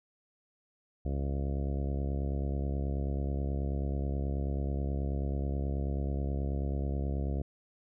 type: harmonic tone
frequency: 69.3 Hz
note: C#2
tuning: in tune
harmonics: 1 / 2 / 3 / 4 / 5 / 6 / 7 / 8 / 9 / 10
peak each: -31 / -37 / -41 / -43 / -45 / -47 / -48 / -49 / -50 / -51 dBFS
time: 1.05-7.42 s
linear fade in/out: 5 ms
effects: none